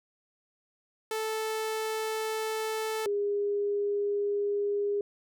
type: tone pair in turn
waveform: sawtooth / sine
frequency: 438.6 / 407.6 Hz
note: A4 / G#4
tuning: -6 / -32 cents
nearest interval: minor second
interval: 126 cents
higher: first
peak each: -26 dBFS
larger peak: neither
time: 1.11-3.06 / 3.06-5.01 s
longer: neither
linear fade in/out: 2 ms
effects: none